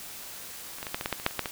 clicks, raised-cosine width 0.3 ms, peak -27 / -19 / -19 / -12 / -16 / -12 / -11 / -22 / -6 / -25 / -10 / -15 dBFS, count 12, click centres 0.785 / 0.829 / 0.868 / 0.945 / 1.011 / 1.059 / 1.127 / 1.199 / 1.264 / 1.31 / 1.393 / 1.458 s, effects white hiss -42 dBFS RMS until 1.51 s

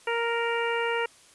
harmonic tone, 466.2 Hz, A#4, in tune, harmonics 1 / 2 / 3 / 4 / 5 / 6, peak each -28 / -31 / -33 / -34 / -35 / -36 dBFS, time 0.07-1.06 s, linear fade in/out 5 ms, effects white hiss -55 dBFS RMS until 1.34 s + resampled to 24000 Hz

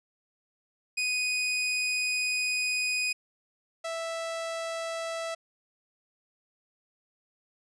sawtooth tone pair in turn, 2489 / 659.3 Hz, D#7 / E5, 0 / 0 cents, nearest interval octave + major seventh, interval 2300 cents, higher first, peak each -23 / -28 dBFS, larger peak first, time 0.97-3.13 / 3.84-5.35 s, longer first, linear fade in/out 10 ms, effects resampled to 22050 Hz

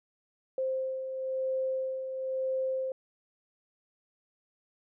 sine beating tone pair, 523.3 / 524.3 Hz, C5 / C5, 0 / +3 cents, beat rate 1 Hz, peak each -39 / -30 dBFS, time 0.58-2.92 s, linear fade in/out 2 ms, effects none

